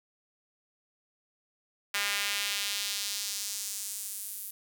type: tone with high-pass filter sweep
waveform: sawtooth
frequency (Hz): 202.6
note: G#3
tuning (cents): -43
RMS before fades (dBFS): -34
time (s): 1.94-4.51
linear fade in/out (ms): 5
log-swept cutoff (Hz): 1900 to 12000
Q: 1.2
effects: none